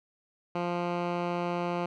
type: tone with low-pass filter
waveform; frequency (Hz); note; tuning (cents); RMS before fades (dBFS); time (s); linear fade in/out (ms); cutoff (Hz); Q
10% pulse; 174.61; F3; 0; -31; 0.55-1.86; 5; 2500; 0.65
effects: none